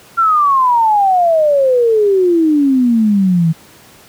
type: exponential sweep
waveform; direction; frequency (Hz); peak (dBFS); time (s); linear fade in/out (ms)
sine; down; 1383 to 158.3; -8; 0.17-3.53; 20
effects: pink hiss -42 dBFS RMS until 4.08 s + high-pass 100 Hz 12 dB/octave